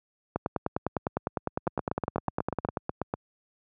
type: two click trains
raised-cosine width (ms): 1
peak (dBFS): -14 / -13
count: 13 / 24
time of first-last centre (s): 1.67-3.139 / 0.36-2.688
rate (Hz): 8.17 / 9.88
effects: high-pass 80 Hz 12 dB/octave